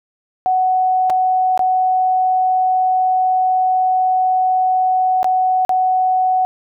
sine tone with dropouts, 744 Hz, F#5, 9 cents sharp, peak -12 dBFS, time 0.46-6.45 s, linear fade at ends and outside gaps 0 ms, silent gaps 1.098-1.102 / 1.576-1.593 / 5.23-5.244 / 5.65-5.693 s, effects none

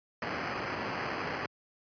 violet noise with sample-and-hold, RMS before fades -35 dBFS, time 0.22-1.46 s, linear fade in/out 2 ms, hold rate 3675 Hz, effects high-pass 100 Hz 12 dB/octave + resampled to 11025 Hz

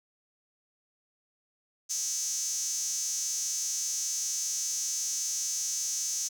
sawtooth tone with high-pass filter, 325.1 Hz, E4, 24 cents flat, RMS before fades -32 dBFS, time 1.89-6.29 s, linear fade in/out 20 ms, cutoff 6200 Hz, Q 8.1, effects none

